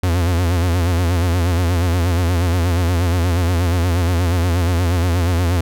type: tone with vibrato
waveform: 45% pulse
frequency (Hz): 87.2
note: F2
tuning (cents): -2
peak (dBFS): -14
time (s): 0.03-5.61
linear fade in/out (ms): 5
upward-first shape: sine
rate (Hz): 8.4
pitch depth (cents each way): 86
effects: none